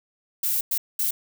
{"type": "noise bursts at uneven times", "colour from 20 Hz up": "violet", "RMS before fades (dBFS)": -24, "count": 3, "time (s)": [[0.43, 0.61], [0.71, 0.78], [0.99, 1.11]], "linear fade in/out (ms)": 5, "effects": []}